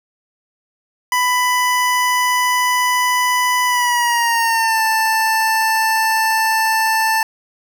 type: tone with pitch glide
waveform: 25% pulse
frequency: 994 to 885.6 Hz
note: B5 to A5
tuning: +11 to +11 cents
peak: -10 dBFS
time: 1.12-7.23 s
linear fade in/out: 2 ms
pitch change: -200 cents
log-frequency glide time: 3.66-4.82 s
effects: none